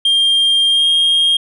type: tone with pitch glide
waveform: sine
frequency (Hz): 3202 to 3234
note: G7 to G#7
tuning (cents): +36 to -47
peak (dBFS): -7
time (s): 0.05-1.37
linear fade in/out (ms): 5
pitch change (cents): +17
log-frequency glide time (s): 0.69-0.86
effects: tanh soft clip ceiling -9 dBFS